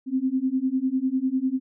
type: beating tone pair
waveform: sine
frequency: 256.2 / 266.2 Hz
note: C4 / C4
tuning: -36 / +30 cents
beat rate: 10 Hz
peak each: -25 / -24 dBFS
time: 0.06-1.6 s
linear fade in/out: 50 ms
effects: none